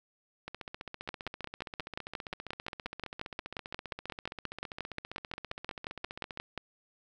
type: two click trains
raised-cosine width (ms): 0.3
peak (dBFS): -19 / -24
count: 32 / 90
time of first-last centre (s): 1.09-6.577 / 0.48-6.374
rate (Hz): 5.65 / 15.1
effects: none